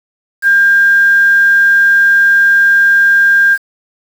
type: tone with quantisation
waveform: sine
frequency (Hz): 1600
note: G6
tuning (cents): +35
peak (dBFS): -5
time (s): 0.42-3.58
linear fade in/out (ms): 50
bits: 5
effects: none